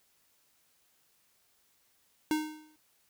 square tone with exponential decay, 308.1 Hz, D#4, 17 cents flat, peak -25 dBFS, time 2.31-2.76 s, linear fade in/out 1 ms, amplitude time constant 96 ms, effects white hiss -70 dBFS RMS until 3.09 s

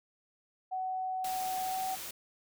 sine tone with pitch glide, 749 to 756.4 Hz, F#5 to F#5, +21 to +38 cents, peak -32 dBFS, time 0.71-1.96 s, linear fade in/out 20 ms, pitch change +17 cents, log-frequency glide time 1.63-1.83 s
white noise, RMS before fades -42 dBFS, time 1.24-2.11 s, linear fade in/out 5 ms
effects none

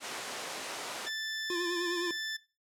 pink high-pass noise, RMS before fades -39 dBFS, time 0-1.1 s, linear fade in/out 50 ms, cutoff 450 Hz, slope 12 dB/octave
20% pulse tone, 1760 Hz, A6, in tune, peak -29 dBFS, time 1.06-2.37 s, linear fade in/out 10 ms
square tone with vibrato, 349.2 Hz, F4, in tune, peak -33 dBFS, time 1.5-2.11 s, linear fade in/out 2 ms, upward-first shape sine, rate 9.7 Hz, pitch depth 46 cents each way
effects noise-tail reverb RT60 0.3 s tail -18 dB re dry + low-pass 9000 Hz 12 dB/octave

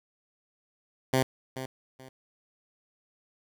10% pulse tone with echo, 130.81 Hz, C3, in tune, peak -14 dBFS, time 1.13-1.23 s, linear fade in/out 5 ms, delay 430 ms, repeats 2, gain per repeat -12 dB, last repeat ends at 2.09 s, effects none

